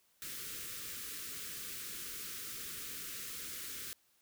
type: band-stop noise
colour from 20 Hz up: white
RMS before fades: -44 dBFS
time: 0.22-3.93 s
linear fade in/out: 0 ms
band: 500 to 1200 Hz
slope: 48 dB/octave
effects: white hiss -72 dBFS RMS until 4.21 s